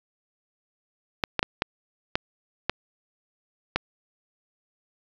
clicks, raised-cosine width 0.3 ms, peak -6 dBFS, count 7, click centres 1.238 / 1.393 / 1.429 / 1.621 / 2.155 / 2.696 / 3.76 s, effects resampled to 16000 Hz + 8-bit

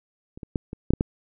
clicks, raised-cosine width 3 ms, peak -27 / -23 / -11 / -20 / -7 / -8 / -8 dBFS, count 7, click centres 0.375 / 0.432 / 0.558 / 0.731 / 0.906 / 0.936 / 1.009 s, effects none

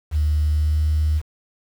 sine tone with pitch glide, 75.8 to 76.9 Hz, D#2 to D#2, -45 to -20 cents, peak -15 dBFS, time 0.11-1.22 s, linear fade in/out 50 ms, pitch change +25 cents, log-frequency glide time 0.4-0.85 s, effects tanh soft clip ceiling -12 dBFS + 7-bit

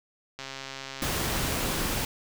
click train, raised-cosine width 0.2 ms, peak -20 dBFS, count 154, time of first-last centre 0.39-1.523 s, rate 135 Hz
pink noise, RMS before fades -29 dBFS, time 1.02-2.05 s, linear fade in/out 2 ms
effects none

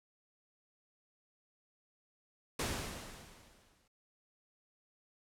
pink noise with exponential decay, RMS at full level -34 dBFS, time 2.59-3.88 s, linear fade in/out 5 ms, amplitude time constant 280 ms, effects low-pass 11000 Hz 12 dB/octave

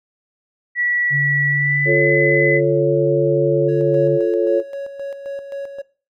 sine tone with pitch glide, 1943 to 2016 Hz, B6 to B6, -29 to +35 cents, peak -16 dBFS, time 0.75-2.61 s, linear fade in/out 50 ms, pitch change +64 cents, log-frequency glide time 1.48-1.98 s
sine tone, 143.3 Hz, D3, 42 cents flat, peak -19 dBFS, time 1.1-4.2 s, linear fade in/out 50 ms
sine chord, F augmented, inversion none, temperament equal, 349.2 / 440 / 554.4 Hz, F4 / A4 / C#5, 0 / 0 / 0 cents, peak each -18 dBFS, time 1.85-4.63 s, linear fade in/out 50 ms
triangle tone with tremolo, 556 Hz, C#5, 5 cents sharp, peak -22 dBFS, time 3.68-5.82 s, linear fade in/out 10 ms, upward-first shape square, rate 3.8 Hz, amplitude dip 55%
effects noise-tail reverb RT60 0.4 s tail -21 dB re dry

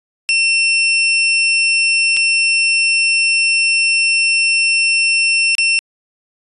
sawtooth tone with dropouts, 2700 Hz, E7, 41 cents sharp, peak -8 dBFS, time 0.29-5.79 s, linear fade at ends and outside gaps 0 ms, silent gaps 2.166-2.17 / 5.551-5.583 s, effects resampled to 22050 Hz

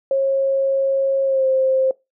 sine tone with pitch glide, 542 to 526.6 Hz, C#5 to C5, -39 to +11 cents, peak -14 dBFS, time 0.11-1.91 s, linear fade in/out 2 ms, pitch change -50 cents, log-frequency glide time 1.25-1.46 s, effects noise-tail reverb RT60 0.2 s tail -21 dB re dry

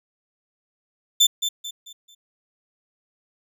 30% pulse tone with echo, 3543 Hz, A7, 11 cents sharp, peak -10 dBFS, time 1.2-1.27 s, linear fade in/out 10 ms, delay 220 ms, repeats 4, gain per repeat -9 dB, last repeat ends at 2.15 s, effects none

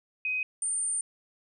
sine tone pair in turn, 2514 / 8959 Hz, D#7 / C#9, +17 / +17 cents, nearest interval octave + minor seventh, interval 2200 cents, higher second, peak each -27 dBFS, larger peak neither, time 0.25-0.43 / 0.62-1.01 s, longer second, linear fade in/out 2 ms, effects none

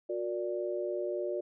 sine chord, Gb augmented, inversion none, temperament equal with one note detuned, 362.4 / 466.2 / 587.3 Hz, Gb4 / Bb4 / D5, -36 / 0 / 0 cents, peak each -34 / -40 / -35 dBFS, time 0.09-1.41 s, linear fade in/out 10 ms, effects none

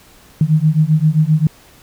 sine beating tone pair, 151.7 / 159.3 Hz, D#3 / D#3, -44 / +41 cents, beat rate 7.6 Hz, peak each -13 dBFS, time 0.41-1.47 s, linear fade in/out 2 ms, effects pink hiss -46 dBFS RMS until 1.82 s

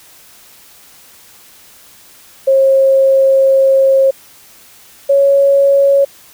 sine tone pair in turn, 538 / 555.7 Hz, C5 / C#5, +48 / +4 cents, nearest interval minor second, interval 56 cents, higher second, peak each -6 dBFS, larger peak neither, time 2.47-4.11 / 5.09-6.05 s, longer first, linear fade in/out 10 ms, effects white hiss -42 dBFS RMS until 6.33 s

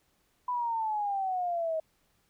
sine exponential sweep, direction down, 1000 to 630 Hz, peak -28 dBFS, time 0.48-1.8 s, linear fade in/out 5 ms, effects pink hiss -71 dBFS RMS until 2.29 s

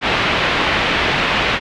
white low-pass noise, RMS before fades -17 dBFS, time 0.01-1.6 s, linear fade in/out 50 ms, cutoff 3100 Hz, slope 24 dB/octave, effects none

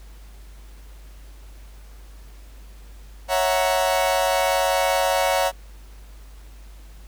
40% pulse chord, F# dominant seventh, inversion second, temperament equal, 554.4 / 659.3 / 740 / 932.3 Hz, C#5 / E5 / F#5 / A#5, 0 / 0 / 0 / 0 cents, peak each -22 / -24 / -23 / -25 dBFS, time 3.28-5.52 s, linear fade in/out 50 ms, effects added 50 Hz sine -40 dBFS peak until 7.07 s + pink hiss -53 dBFS RMS until 7.07 s

